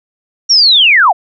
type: linear sweep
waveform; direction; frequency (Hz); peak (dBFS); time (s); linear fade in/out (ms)
sine; down; 5720 to 618; -4; 0.49-1.13; 20
effects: none